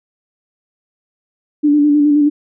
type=tone with vibrato; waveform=sine; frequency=293.7 Hz; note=D4; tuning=in tune; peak=-8 dBFS; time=1.63-2.3 s; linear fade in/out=20 ms; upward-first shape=square; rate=9.5 Hz; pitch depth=26 cents each way; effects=none